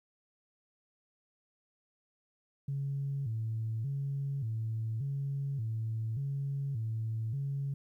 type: tone with vibrato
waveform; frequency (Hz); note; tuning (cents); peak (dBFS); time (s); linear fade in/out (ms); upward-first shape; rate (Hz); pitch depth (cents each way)
sine; 124.5; B2; +14; -31; 2.68-7.74; 5; square; 0.86; 190
effects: tanh soft clip ceiling -27 dBFS + 12-bit